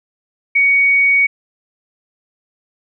sine tone, 2240 Hz, C#7, 18 cents sharp, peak -9 dBFS, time 0.55-1.27 s, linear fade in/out 10 ms, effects none

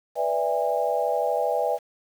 sine chord, E dominant seventh, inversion second, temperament equal with one note detuned, 493.9 / 587.3 / 659.3 / 814.9 Hz, B4 / D5 / E5 / G#5, 0 / 0 / 0 / -33 cents, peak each -27 dBFS, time 0.15-1.79 s, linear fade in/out 50 ms, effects 8-bit

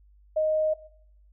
sine tone, 622.3 Hz, D#5, in tune, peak -21 dBFS, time 0.36-0.74 s, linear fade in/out 10 ms, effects noise-tail reverb RT60 0.6 s tail -17 dB re dry + added 50 Hz sine -54 dBFS peak until 1.32 s

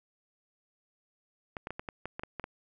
clicks, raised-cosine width 0.5 ms, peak -22 dBFS, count 10, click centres 1.568 / 1.671 / 1.706 / 1.795 / 1.888 / 2.056 / 2.195 / 2.235 / 2.397 / 2.441 s, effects none

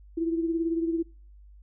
sine beating tone pair, 329.6 / 347.6 Hz, E4 / F4, 0 / -8 cents, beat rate 18 Hz, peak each -25 / -33 dBFS, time 0.17-1.03 s, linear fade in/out 10 ms, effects noise-tail reverb RT60 0.4 s tail -25 dB re dry + added 50 Hz sine -48 dBFS peak until 1.62 s

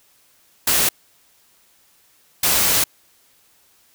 white noise bursts at uneven times, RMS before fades -17 dBFS, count 2, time 0.67-0.89 / 2.43-2.84 s, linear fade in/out 5 ms, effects white hiss -57 dBFS RMS until 3.94 s

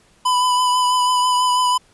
square tone with vibrato, 998 Hz, B5, 18 cents sharp, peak -15 dBFS, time 0.25-1.78 s, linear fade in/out 10 ms, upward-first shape triangle, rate 6.1 Hz, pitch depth 23 cents each way, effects pink hiss -55 dBFS RMS until 1.93 s + resampled to 24000 Hz

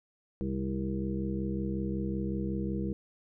harmonic tone with a mistuned harmonic, 65.41 Hz, C2, in tune, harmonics 1 / 2 / 3 / 5 / 6 / 7, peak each -37 / -39 / -33 / -37 / -43 / -42 dBFS, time 0.41-2.93 s, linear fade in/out 0 ms, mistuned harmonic 7, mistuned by +45 cents, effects none

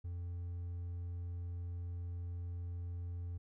triangle tone with hard clipping, 87.31 Hz, F2, in tune, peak -40 dBFS, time 0.04-3.38 s, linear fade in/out 10 ms, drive 5 dB, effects none

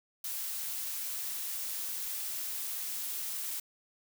blue noise, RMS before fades -37 dBFS, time 0.24-3.6 s, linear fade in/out 5 ms, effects none

